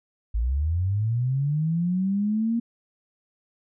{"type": "linear sweep", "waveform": "sine", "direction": "up", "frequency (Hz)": [51.91, 235.5], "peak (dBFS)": -21, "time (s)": [0.34, 2.6], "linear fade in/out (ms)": 10, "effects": []}